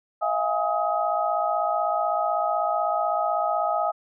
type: tone cluster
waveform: sine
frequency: 643 / 699 / 824 / 1263 Hz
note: E5 / F5 / G#5 / D#6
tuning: -43 / +1 / -14 / +26 cents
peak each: -27 dBFS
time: 0.21-3.92 s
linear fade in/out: 20 ms
effects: none